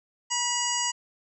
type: harmonic tone with a mistuned harmonic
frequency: 963 Hz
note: B5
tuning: 44 cents flat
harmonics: 1 / 2 / 3 / 5 / 6 / 7 / 8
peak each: -31 / -35 / -32 / -34 / -36 / -31 / -32 dBFS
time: 0.3-0.92 s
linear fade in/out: 20 ms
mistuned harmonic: 2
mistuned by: +29 cents
effects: none